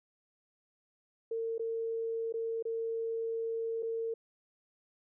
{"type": "tone with dropouts", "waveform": "sine", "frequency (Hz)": 454.6, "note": "A#4", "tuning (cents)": -43, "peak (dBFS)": -32, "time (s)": [1.31, 4.14], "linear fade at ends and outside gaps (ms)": 5, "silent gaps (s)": [[1.581, 1.594], [2.325, 2.339], [2.626, 2.652], [3.825, 3.829]], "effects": []}